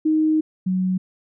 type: tone pair in turn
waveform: sine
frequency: 312 / 185.52 Hz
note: D#4 / F#3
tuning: +5 / +5 cents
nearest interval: major sixth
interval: 900 cents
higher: first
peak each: -15 / -18 dBFS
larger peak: first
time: 0.05-0.41 / 0.66-0.98 s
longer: first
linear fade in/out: 10 ms
effects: none